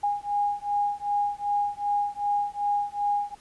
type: beating tone pair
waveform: sine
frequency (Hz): 818 / 820.6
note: G#5 / G#5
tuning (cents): -26 / -21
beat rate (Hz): 2.6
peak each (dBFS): -27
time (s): 0.03-3.35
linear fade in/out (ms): 10
effects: pink hiss -56 dBFS RMS until 3.4 s + resampled to 24000 Hz